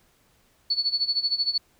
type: tone with tremolo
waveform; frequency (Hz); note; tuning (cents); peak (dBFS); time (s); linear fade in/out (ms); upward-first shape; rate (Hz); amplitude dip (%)
sine; 4435; C#8; 0; -19; 0.7-1.58; 5; sine; 13; 85
effects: pink hiss -63 dBFS RMS until 1.79 s